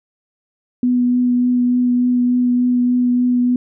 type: tone with vibrato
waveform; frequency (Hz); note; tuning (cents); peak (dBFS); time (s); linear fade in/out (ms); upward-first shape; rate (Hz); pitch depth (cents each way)
sine; 246.7; B3; -2; -12; 0.83-3.56; 2; triangle; 3.4; 13
effects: none